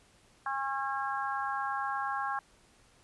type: harmonic tone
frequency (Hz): 271.7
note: C#4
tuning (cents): -35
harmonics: 3 / 4 / 5 / 6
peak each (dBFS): -35 / -35 / -39 / -38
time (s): 0.46-2.39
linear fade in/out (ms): 2
effects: pink hiss -63 dBFS RMS until 3.03 s + resampled to 24000 Hz